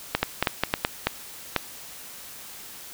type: clicks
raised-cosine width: 0.3 ms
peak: -4 dBFS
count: 9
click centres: 0.15 / 0.23 / 0.426 / 0.472 / 0.636 / 0.739 / 0.849 / 1.07 / 1.563 s
effects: white hiss -42 dBFS RMS until 2.93 s